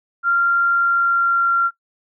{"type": "tone with pitch glide", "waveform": "sine", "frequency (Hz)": [1386, 1376.4], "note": ["F6", "F6"], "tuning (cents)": [-14, -26], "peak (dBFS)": -13, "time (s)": [0.23, 1.71], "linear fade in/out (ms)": 50, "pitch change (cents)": -12, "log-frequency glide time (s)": [0.69, 1.56], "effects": ["noise-tail reverb RT60 0.1 s tail -20 dB re dry"]}